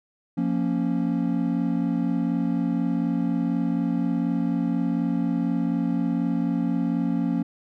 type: chord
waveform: triangle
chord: Bb minor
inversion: second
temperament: equal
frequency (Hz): 174.61 / 233.1 / 277.2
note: F3 / Bb3 / Db4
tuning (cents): 0 / 0 / 0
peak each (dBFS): -24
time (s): 0.37-7.43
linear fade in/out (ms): 10
effects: none